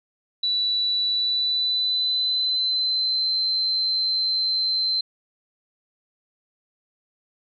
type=tone with pitch glide; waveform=sine; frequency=3951 to 4095 Hz; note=B7 to C8; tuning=0 to -38 cents; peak=-20 dBFS; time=0.43-5.01 s; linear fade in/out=5 ms; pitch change=+62 cents; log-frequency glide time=1.1-3.33 s; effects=none